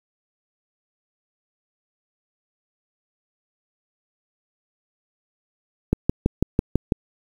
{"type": "click train", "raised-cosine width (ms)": 3, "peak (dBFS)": -4, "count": 7, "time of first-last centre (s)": [5.93, 6.922], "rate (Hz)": 6.05, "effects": ["7-bit"]}